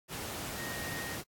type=tone in noise; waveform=sine; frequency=1864.7 Hz; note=A#6; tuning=in tune; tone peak=-41 dBFS; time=0.55-1.18 s; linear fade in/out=50 ms; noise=pink; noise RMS=-39 dBFS; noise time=0.08-1.24 s; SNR=-5 dB; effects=high-pass 80 Hz 12 dB/octave + AAC 64 kbps